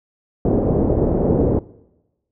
white low-pass noise, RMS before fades -17 dBFS, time 0.45-1.59 s, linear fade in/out 2 ms, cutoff 490 Hz, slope 24 dB/octave, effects noise-tail reverb RT60 1.0 s tail -21 dB re dry

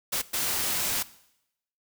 white noise bursts at uneven times, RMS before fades -28 dBFS, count 2, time 0.12-0.22 / 0.33-1.03 s, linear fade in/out 10 ms, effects noise-tail reverb RT60 0.8 s tail -18 dB re dry

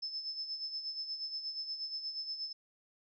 sine tone with tremolo, 5250 Hz, E8, 8 cents flat, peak -35 dBFS, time 0.02-2.53 s, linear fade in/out 10 ms, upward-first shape sine, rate 8.4 Hz, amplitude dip 60%, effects none

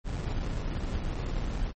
brown noise with sample-and-hold, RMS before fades -31 dBFS, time 0.04-1.73 s, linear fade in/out 50 ms, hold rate 1575 Hz, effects MP3 32 kbps

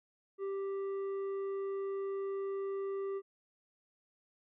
sine tone with tanh clipping, 392 Hz, G4, in tune, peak -36 dBFS, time 0.38-3.22 s, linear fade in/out 50 ms, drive 7 dB, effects none

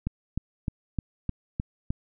click train, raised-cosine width 5 ms, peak -15 dBFS, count 7, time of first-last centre 0.07-1.905 s, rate 3.27 Hz, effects none

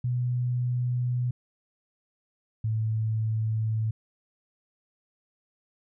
sine tone pair in turn, 123.47 / 110.23 Hz, B2 / A2, 0 / +4 cents, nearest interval major second, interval 196 cents, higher first, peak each -24 dBFS, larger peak neither, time 0.04-1.31 / 2.64-3.91 s, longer neither, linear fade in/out 5 ms, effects none

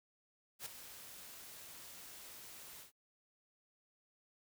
white noise with ADSR envelope, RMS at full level -43 dBFS, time 0.59-2.92 s, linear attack 69 ms, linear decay 8 ms, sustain -10 dB, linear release 120 ms, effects noise-tail reverb RT60 0.1 s tail -26 dB re dry

